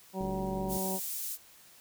harmonic tone, 189.8 Hz, F#3, 44 cents sharp, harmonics 1 / 2 / 3 / 4 / 5, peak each -35 / -38 / -40 / -41 / -42 dBFS, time 0.13-1 s, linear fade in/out 50 ms
click train, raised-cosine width 3 ms, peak -29 dBFS, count 41, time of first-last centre 0.21-0.769 s, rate 71.6 Hz
pink high-pass noise, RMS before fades -37 dBFS, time 0.68-1.38 s, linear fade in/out 50 ms, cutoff 9400 Hz, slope 12 dB/octave
effects white hiss -57 dBFS RMS until 1.8 s

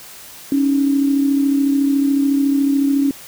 sine tone pair together, 277.2 / 311.1 Hz, C#4 / D#4, 0 / 0 cents, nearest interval major second, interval 200 cents, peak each -13 / -23 dBFS, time 0.52-3.11 s, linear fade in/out 2 ms, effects white hiss -38 dBFS RMS until 3.27 s

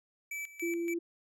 square tone with tremolo, 2309 Hz, D7, 30 cents flat, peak -37 dBFS, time 0.31-0.94 s, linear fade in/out 5 ms, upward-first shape square, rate 3.5 Hz, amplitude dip 80%
sine tone, 340 Hz, F4, 46 cents flat, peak -31 dBFS, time 0.62-0.99 s, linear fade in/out 10 ms
effects none

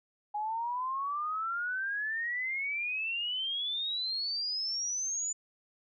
sine exponential sweep, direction up, 826 to 7040 Hz, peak -31 dBFS, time 0.34-5.33 s, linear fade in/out 10 ms, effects none

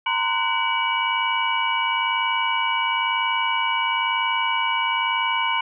sine tone cluster, 925 / 1026 / 1492 / 2285 / 2923 Hz, A#5 / C6 / F#6 / D7 / F#7, -14 / -34 / +14 / -48 / -22 cents, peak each -25 / -25 / -31 / -25 / -27 dBFS, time 0.06-5.61 s, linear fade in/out 5 ms, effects none

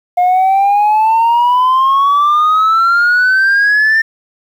sine exponential sweep, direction up, 710 to 1803 Hz, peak -5 dBFS, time 0.17-4.02 s, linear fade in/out 10 ms, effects tanh soft clip ceiling -6 dBFS + 7-bit

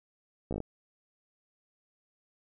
slowing click train, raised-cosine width 2 ms, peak -21 dBFS, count 6, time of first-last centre 0.51-0.603 s, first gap 15 ms, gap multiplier 1.11, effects none

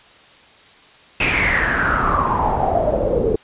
pink noise with low-pass filter sweep, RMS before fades -18 dBFS, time 1.2-3.36 s, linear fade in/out 5 ms, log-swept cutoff 2600 to 420 Hz, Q 8, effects white hiss -47 dBFS RMS until 3.43 s + resampled to 8000 Hz

